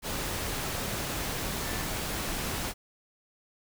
sine tone in noise, 1760 Hz, A6, in tune, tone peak -42 dBFS, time 1.61-1.87 s, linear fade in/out 50 ms, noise pink, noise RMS -33 dBFS, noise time 0.02-2.74 s, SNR -12 dB, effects none

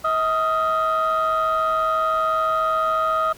sine tone cluster, 640 / 1252 / 1366 Hz, D#5 / D#6 / F6, +49 / +10 / -39 cents, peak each -22 / -18 / -26 dBFS, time 0.04-3.33 s, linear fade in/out 10 ms, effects tanh soft clip ceiling -14 dBFS + pink hiss -46 dBFS RMS until 3.37 s

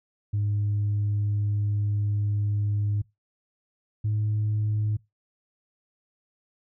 sine tone pair in turn, 103.2 / 106.29 Hz, G#2 / G#2, -10 / +41 cents, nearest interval minor second, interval 51 cents, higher second, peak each -21 dBFS, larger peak neither, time 0.33-3.02 / 4.04-4.97 s, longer first, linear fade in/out 10 ms, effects noise-tail reverb RT60 0.2 s tail -22 dB re dry + tanh soft clip ceiling -20 dBFS

